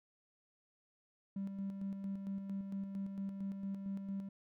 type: tone with tremolo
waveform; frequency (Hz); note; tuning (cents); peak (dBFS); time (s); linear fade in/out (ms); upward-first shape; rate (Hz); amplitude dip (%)
triangle; 196; G3; 0; -34; 1.36-4.29; 5; square; 4.4; 50
effects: tanh soft clip ceiling -33 dBFS